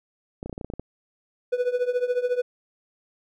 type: clicks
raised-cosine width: 2 ms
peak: -20 dBFS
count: 10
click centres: 0.429 / 0.46 / 0.496 / 0.528 / 0.579 / 0.612 / 0.646 / 0.701 / 0.737 / 0.796 s
type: tone with tremolo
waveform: triangle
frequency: 493.9 Hz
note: B4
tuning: in tune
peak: -16 dBFS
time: 1.52-2.42 s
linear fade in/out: 10 ms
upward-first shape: triangle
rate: 14 Hz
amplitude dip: 90%
effects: none